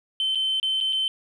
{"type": "tone with dropouts", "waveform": "sine", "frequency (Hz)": 3080, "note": "G7", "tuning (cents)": -31, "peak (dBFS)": -20, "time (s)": [0.2, 1.08], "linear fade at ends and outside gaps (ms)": 1, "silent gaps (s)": [[0.349, 0.355], [0.599, 0.629], [0.804, 0.81], [0.926, 0.93]], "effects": ["tanh soft clip ceiling -18 dBFS", "10-bit"]}